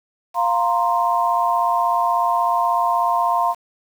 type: chord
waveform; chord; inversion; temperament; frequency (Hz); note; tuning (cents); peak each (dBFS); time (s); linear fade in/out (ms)
sine; F suspended fourth; none; just; 698.5 / 931.3 / 1047.7; F5 / Bb5 / C6; 0 / -2 / +2; -20; 0.34-3.55; 50
effects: 7-bit